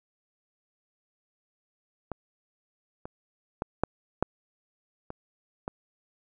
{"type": "clicks", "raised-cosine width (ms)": 1, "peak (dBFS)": [-19, -24, -15, -9, -9, -23, -18], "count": 7, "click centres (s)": [2.117, 3.055, 3.621, 3.836, 4.226, 5.104, 5.679], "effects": []}